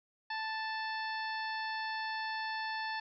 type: harmonic tone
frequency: 880 Hz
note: A5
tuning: in tune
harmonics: 1 / 2 / 3 / 4 / 5 / 6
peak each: -38 / -39 / -47 / -50 / -46 / -52 dBFS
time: 0.3-3 s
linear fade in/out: 5 ms
effects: none